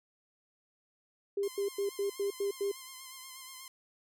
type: tone bursts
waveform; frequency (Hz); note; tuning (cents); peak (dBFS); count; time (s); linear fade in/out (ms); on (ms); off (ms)
sine; 400; G4; +35; -29; 7; 1.37-2.716; 5; 110; 96
type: tone with vibrato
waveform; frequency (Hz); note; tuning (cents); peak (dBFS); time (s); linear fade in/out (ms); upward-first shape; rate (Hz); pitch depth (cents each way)
5% pulse; 1046.5; C6; 0; -34; 1.43-3.68; 2; sine; 8.3; 38
effects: none